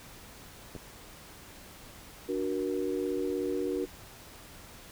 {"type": "clicks", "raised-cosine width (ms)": 2, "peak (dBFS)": -29, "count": 2, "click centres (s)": [0.752, 0.763]}
{"type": "chord", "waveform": "sine", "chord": "D augmented", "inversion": "none", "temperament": "equal with one note detuned", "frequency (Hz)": [293.7, 370, 472.7], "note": ["D4", "F#4", "A#4"], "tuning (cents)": [0, 0, 24], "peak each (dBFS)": [-34, -32, -34], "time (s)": [2.28, 3.86], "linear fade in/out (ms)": 20}
{"effects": ["pink hiss -50 dBFS RMS until 4.91 s"]}